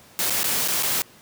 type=noise with dropouts; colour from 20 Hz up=white; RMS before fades=-23 dBFS; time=0.19-1.02 s; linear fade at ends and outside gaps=0 ms; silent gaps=0.298-0.305 / 0.432-0.442 / 0.677-0.684 / 0.825-0.832 s; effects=pink hiss -50 dBFS RMS until 1.21 s + high-pass 100 Hz 12 dB/octave